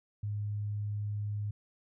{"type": "tone", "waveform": "sine", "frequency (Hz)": 103.83, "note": "G#2", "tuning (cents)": 0, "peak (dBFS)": -32, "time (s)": [0.23, 1.51], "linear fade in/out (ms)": 5, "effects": []}